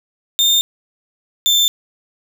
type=tone pair in turn; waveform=35% pulse; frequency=3624 / 3558 Hz; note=A#7 / A7; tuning=-50 / +19 cents; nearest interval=unison; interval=31 cents; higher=first; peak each=-9 dBFS; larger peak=neither; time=0.39-0.61 / 1.46-1.68 s; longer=neither; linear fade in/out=0 ms; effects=none